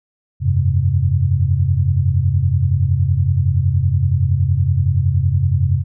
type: chord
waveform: sine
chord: F suspended second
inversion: none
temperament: equal with one note detuned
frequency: 87.31 / 98 / 132.95 Hz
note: F2 / G2 / C3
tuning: 0 / 0 / +28 cents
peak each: -17 dBFS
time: 0.4-5.84 s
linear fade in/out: 50 ms
effects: none